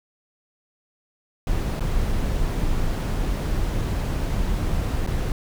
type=noise with dropouts; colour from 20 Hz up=brown; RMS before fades=-23 dBFS; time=1.47-5.32 s; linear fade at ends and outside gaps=1 ms; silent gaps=1.796-1.806 / 5.065-5.073 s; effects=none